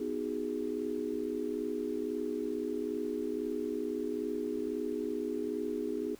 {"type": "chord", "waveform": "sine", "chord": "G# minor seventh", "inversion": "first", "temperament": "just", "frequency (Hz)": [249.2, 311.5, 373.8, 415.3], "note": ["B3", "D#4", "F#4", "G#4"], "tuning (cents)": [16, 2, 18, 0], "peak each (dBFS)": [-39, -37, -40, -36], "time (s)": [0, 6.15], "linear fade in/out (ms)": 5, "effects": ["pink hiss -58 dBFS RMS until 6.19 s"]}